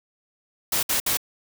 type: noise bursts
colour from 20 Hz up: white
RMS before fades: -23 dBFS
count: 3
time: 0.72-1.172 s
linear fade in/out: 5 ms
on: 110 ms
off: 61 ms
effects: none